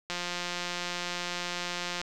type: click train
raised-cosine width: 0.2 ms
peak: -16 dBFS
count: 338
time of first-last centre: 0.1-2.015 s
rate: 176 Hz
effects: none